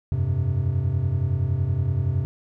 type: chord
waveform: triangle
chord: F suspended second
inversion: none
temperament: equal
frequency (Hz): 87.31 / 98 / 130.81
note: F2 / G2 / C3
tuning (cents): 0 / 0 / 0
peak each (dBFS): -24 / -23 / -22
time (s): 0.12-2.25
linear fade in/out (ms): 0
effects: none